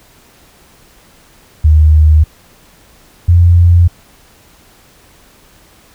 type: tone pair in turn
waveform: sine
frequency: 77.2 / 86.65 Hz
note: D#2 / F2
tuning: -13 / -13 cents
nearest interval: major second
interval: 200 cents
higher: second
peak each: -3 dBFS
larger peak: neither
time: 1.64-2.24 / 3.28-3.88 s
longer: neither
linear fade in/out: 10 ms
effects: pink hiss -45 dBFS RMS until 5.94 s